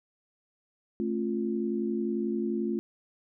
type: chord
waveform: sine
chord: A augmented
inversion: none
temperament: equal with one note detuned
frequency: 220 / 271.3 / 349.2 Hz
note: A3 / C#4 / E#4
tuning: 0 / -37 / 0 cents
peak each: -30 / -35 / -31 dBFS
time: 1-2.79 s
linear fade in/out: 0 ms
effects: none

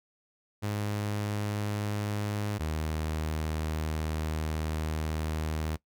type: tone pair in turn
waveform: sawtooth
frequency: 103.83 / 78.17 Hz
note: G#2 / D#2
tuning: 0 / +9 cents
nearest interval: perfect fourth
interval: 491 cents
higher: first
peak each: -26 / -26 dBFS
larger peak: neither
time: 0.62-2.59 / 2.59-5.77 s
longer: second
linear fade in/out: 20 ms
effects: noise-tail reverb RT60 0.1 s tail -20 dB re dry

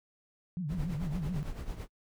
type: tone with vibrato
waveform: sine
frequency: 162.8 Hz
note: E3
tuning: 21 cents flat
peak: -32 dBFS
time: 0.57-1.43 s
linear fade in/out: 0 ms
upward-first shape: triangle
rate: 7 Hz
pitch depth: 280 cents each way
type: noise with tremolo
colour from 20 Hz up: brown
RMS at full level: -36 dBFS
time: 0.68-1.88 s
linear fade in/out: 50 ms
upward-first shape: sine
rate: 9 Hz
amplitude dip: 65%
effects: noise-tail reverb RT60 0.1 s tail -26 dB re dry

